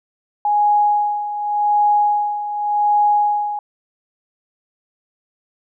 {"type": "tone with tremolo", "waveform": "sine", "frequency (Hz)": 830.6, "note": "G#5", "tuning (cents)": 0, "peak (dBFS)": -11, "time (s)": [0.45, 3.59], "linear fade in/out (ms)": 2, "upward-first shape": "sine", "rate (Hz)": 0.87, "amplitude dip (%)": 70, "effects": []}